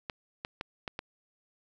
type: clicks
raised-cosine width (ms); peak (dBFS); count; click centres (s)
0.3; -19; 5; 0.098 / 0.449 / 0.611 / 0.878 / 0.991
effects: none